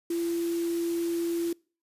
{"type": "tone in noise", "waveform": "sine", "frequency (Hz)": 338.6, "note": "E4", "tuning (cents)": 46, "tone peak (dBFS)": -26, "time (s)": [0.1, 1.53], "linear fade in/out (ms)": 5, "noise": "white", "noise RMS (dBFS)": -43, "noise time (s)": [0.1, 1.53], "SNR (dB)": 14, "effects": ["noise-tail reverb RT60 0.4 s tail -26 dB re dry", "resampled to 32000 Hz"]}